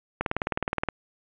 click train, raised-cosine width 0.5 ms, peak -10 dBFS, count 14, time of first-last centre 0.21-0.887 s, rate 19.2 Hz, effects resampled to 8000 Hz + 7-bit

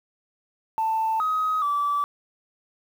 sine tone with pitch steps, 887 / 1262 / 1157 Hz, A5 / D#6 / D6, +14 / +24 / -26 cents, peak -20 dBFS, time 0.78-2.04 s, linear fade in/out 0 ms, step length 420 ms, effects tanh soft clip ceiling -17 dBFS + 8-bit

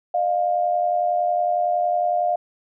sine tone pair together, 613 / 703.9 Hz, D#5 / F5, -26 / +13 cents, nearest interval major second, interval 239 cents, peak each -24 / -19 dBFS, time 0.14-2.36 s, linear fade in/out 5 ms, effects none

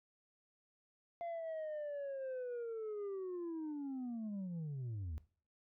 sine linear sweep, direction down, 690 to 71.9 Hz, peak -37 dBFS, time 1.21-5.18 s, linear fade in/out 0 ms, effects noise-tail reverb RT60 0.4 s tail -19 dB re dry + tanh soft clip ceiling -39 dBFS

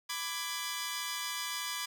10% pulse chord, G# diminished, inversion first, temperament equal with one note detuned, 998.1 / 1174.7 / 1661.2 Hz, B5 / D6 / G#6, +18 / 0 / 0 cents, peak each -31 dBFS, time 0.09-1.86 s, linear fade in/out 10 ms, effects none

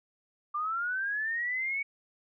sine linear sweep, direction up, 1174.7 to 2250 Hz, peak -29 dBFS, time 0.54-1.83 s, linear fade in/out 10 ms, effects none

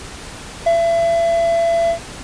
triangle tone with ADSR envelope, 672 Hz, E5, 33 cents sharp, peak -8 dBFS, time 0.66-1.99 s, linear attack 9 ms, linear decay 110 ms, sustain -3 dB, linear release 89 ms, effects pink hiss -33 dBFS RMS until 2.23 s + resampled to 22050 Hz

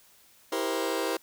sawtooth chord, C dominant seventh, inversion first, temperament just, 327 / 392.4 / 470.9 / 523.3 Hz, E4 / G4 / Bb4 / C5, -14 / +2 / +18 / 0 cents, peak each -29 dBFS, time 0.52-1.17 s, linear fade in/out 5 ms, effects white hiss -59 dBFS RMS until 1.22 s

